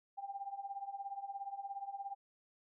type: tone with tremolo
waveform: sine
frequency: 794 Hz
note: G5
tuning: 22 cents sharp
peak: -37 dBFS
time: 0.17-2.15 s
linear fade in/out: 20 ms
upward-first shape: triangle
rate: 17 Hz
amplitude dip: 90%
effects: none